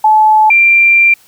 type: tone pair in turn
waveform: sine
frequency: 863 / 2369 Hz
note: A5 / D7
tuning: -34 / +14 cents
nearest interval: octave + perfect fourth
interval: 1748 cents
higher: second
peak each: -4 dBFS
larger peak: neither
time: 0.04-0.5 / 0.5-1.14 s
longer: second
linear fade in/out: 5 ms
effects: white hiss -46 dBFS RMS until 1.27 s